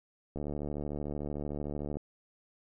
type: click train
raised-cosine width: 2 ms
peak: -24 dBFS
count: 119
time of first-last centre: 0.36-1.97 s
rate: 73.3 Hz
effects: none